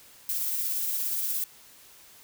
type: noise with tremolo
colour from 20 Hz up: violet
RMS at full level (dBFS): -28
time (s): 0.29-1.44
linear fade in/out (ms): 2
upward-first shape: triangle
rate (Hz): 17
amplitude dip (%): 30
effects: white hiss -53 dBFS RMS until 2.23 s